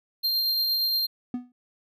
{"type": "tone with tremolo", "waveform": "square", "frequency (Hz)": 4186, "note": "C8", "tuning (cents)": 0, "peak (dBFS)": -22, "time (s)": [0.23, 1.07], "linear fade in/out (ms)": 20, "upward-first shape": "triangle", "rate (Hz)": 8.6, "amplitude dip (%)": 25}
{"type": "tone with exponential decay", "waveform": "triangle", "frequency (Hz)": 246.9, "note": "B3", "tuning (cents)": 0, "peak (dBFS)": -22, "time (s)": [1.34, 1.52], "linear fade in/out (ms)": 2, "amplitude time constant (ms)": 39}
{"effects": []}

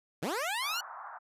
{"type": "linear sweep", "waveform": "15% pulse", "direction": "up", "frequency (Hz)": [124.2, 1490], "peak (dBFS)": -25, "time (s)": [0.22, 0.81], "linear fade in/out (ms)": 10}
{"type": "band-pass noise", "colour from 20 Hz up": "pink", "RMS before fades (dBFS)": -45, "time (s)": [0.61, 1.19], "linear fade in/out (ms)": 20, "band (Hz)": [740, 1500], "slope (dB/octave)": 48}
{"effects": ["resampled to 32000 Hz"]}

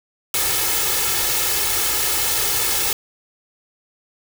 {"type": "noise with comb filter", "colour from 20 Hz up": "white", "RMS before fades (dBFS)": -20, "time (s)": [0.34, 2.93], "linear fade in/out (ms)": 2, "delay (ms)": 2.3, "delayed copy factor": 0.75, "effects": []}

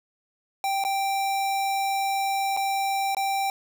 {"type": "tone with dropouts", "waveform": "square", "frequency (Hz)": 784, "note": "G5", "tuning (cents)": 0, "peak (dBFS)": -24, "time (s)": [0.64, 3.5], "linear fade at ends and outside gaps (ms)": 1, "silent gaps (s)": [[0.839, 0.849], [2.566, 2.572], [3.148, 3.168]], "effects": []}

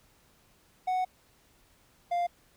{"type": "tone pair in turn", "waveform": "triangle", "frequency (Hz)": [740, 698.5], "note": ["F#5", "F5"], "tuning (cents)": [0, 0], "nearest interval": "minor second", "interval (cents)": 100, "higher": "first", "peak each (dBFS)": [-24, -24], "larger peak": "neither", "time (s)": [[0.87, 1.05], [2.11, 2.27]], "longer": "first", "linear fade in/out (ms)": 10, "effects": ["pink hiss -64 dBFS RMS until 2.56 s"]}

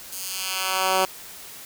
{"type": "tone with high-pass filter sweep", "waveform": "10% pulse", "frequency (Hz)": 188.5, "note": "F#3", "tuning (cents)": 32, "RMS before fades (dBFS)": -25, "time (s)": [0.12, 1.05], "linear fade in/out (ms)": 2, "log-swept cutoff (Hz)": [8400, 430], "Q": 0.72, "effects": ["white hiss -41 dBFS RMS until 1.65 s"]}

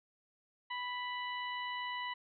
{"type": "tone", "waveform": "20% pulse", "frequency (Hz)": 987.8, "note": "B5", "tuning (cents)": 0, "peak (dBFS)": -32, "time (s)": [0.7, 2.14], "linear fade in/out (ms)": 10, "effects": ["resampled to 11025 Hz"]}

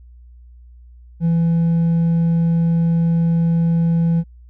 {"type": "tone with hard clipping", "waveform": "sine", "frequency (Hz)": 167, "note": "E3", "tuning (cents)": 23, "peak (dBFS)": -14, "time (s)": [1.2, 4.24], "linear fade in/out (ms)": 50, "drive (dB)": 2, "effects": ["added 60 Hz sine -40 dBFS peak until 4.49 s"]}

